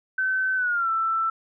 sine tone with pitch glide, 1529 to 1331.1 Hz, G6 to E6, -44 to +16 cents, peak -21 dBFS, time 0.18-1.3 s, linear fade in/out 5 ms, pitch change -240 cents, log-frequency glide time 0.56-0.9 s, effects none

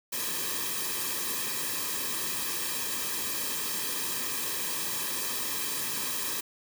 white noise with comb filter, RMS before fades -32 dBFS, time 0.12-6.41 s, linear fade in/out 10 ms, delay 1.4 ms, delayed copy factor -0.85, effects none

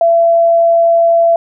sine tone, 673 Hz, E5, 36 cents sharp, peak -6 dBFS, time 0.01-1.36 s, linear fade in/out 2 ms, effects none

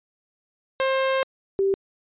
sawtooth / sine tone pair in turn, 531 / 390.5 Hz, C5 / G4, +25 / -7 cents, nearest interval perfect fourth, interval 532 cents, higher first, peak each -16 / -18 dBFS, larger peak first, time 0.8-1.23 / 1.59-1.74 s, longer first, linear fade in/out 0 ms, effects resampled to 8000 Hz

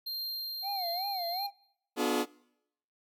square tone with tremolo, 4186 Hz, C8, in tune, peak -34 dBFS, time 0.06-1.47 s, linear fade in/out 10 ms, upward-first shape triangle, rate 1.5 Hz, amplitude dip 25%
triangle tone with vibrato, 740 Hz, F#5, in tune, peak -32 dBFS, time 0.62-1.51 s, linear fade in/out 50 ms, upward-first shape sine, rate 2.7 Hz, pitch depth 150 cents each way
sawtooth chord, B diminished seventh, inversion none, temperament just, 246.9 / 296.3 / 355.6 / 426.7 Hz, B3 / D4 / F4 / Ab4, 0 / +15 / +31 / +47 cents, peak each -29 dBFS, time 1.96-2.26 s, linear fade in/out 50 ms
effects noise-tail reverb RT60 0.8 s tail -24 dB re dry

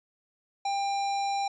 square tone with notch filter, 796 Hz, G5, 26 cents sharp, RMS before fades -29 dBFS, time 0.65-1.48 s, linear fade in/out 5 ms, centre 2000 Hz, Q 1.9, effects resampled to 16000 Hz

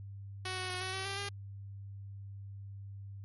5% pulse tone with pitch steps, 372.1 / 369.9 / 365.5 / 375 / 382.5 / 393.8 / 401.9 Hz, F#4 / F#4 / F#4 / F#4 / G4 / G4 / G4, +10 / 0 / -21 / +23 / -42 / +8 / +43 cents, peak -25 dBFS, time 0.45-1.29 s, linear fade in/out 5 ms, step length 120 ms, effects added 99 Hz sine -43 dBFS peak until 3.24 s + MP3 48 kbps

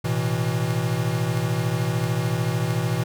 square tone cluster, 112.5 / 126 / 163.5 Hz, A2 / B2 / E3, +39 / +35 / -14 cents, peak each -27 / -26 / -27 dBFS, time 0.04-3.04 s, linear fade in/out 10 ms, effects none

